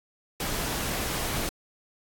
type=noise; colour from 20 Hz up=pink; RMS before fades=-30 dBFS; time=0.4-1.49 s; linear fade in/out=2 ms; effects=AAC 64 kbps